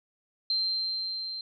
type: tone with level ramp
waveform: sine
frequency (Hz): 4141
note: C8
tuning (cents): -19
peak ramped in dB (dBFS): -24 to -34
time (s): 0.5-1.41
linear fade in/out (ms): 2
effects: none